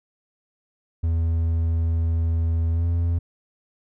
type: tone with pitch glide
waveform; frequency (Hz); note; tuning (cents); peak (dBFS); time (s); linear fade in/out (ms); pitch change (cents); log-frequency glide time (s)
triangle; 82.41 to 84.92; E2 to F2; 0 to -48; -17; 1.03-3.19; 10; +52; 2.73-2.85
effects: none